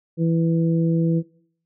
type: harmonic tone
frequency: 165.3 Hz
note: E3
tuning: 5 cents sharp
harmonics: 1 / 2 / 3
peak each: -18 / -24 / -28 dBFS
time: 0.17-1.23 s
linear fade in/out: 50 ms
effects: noise-tail reverb RT60 0.6 s tail -21 dB re dry